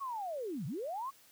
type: linear two-way sweep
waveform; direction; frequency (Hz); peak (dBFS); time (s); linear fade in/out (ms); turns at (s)
sine; down then up; 1135 to 119.7 to 1135; -36; 0-1.11; 20; 0.66
effects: white hiss -62 dBFS RMS until 1.31 s + high-pass 60 Hz 12 dB/octave